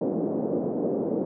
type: band-pass noise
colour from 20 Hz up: pink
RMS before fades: -27 dBFS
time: 0.01-1.25 s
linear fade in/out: 5 ms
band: 210 to 520 Hz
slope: 24 dB/octave
effects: none